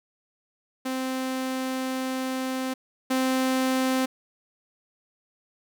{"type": "tone pair in turn", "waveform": "sawtooth", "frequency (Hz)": [260.3, 260.3], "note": ["C4", "C4"], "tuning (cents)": [-9, -9], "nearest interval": "unison", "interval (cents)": 0, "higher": "neither", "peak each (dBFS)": [-23, -18], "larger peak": "second", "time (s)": [[0.85, 2.74], [3.1, 4.06]], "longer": "first", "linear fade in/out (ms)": 10, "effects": []}